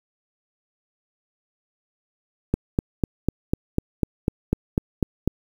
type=click train; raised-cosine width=3 ms; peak=-6 dBFS; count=12; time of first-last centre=2.54-5.276 s; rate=4.02 Hz; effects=7-bit